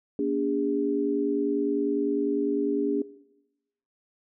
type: tone cluster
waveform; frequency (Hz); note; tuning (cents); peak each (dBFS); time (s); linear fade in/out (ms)
sine; 236.9 / 286.9 / 406.5; A#3 / D4 / G#4; +28 / -40 / -37; -32 / -26 / -28; 0.19-3.02; 2
effects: noise-tail reverb RT60 0.9 s tail -18 dB re dry